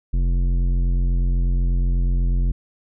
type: tone with tanh clipping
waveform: triangle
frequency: 44.1 Hz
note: F1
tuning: 18 cents sharp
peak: -18 dBFS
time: 0.13-2.52 s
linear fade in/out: 10 ms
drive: 16 dB
effects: none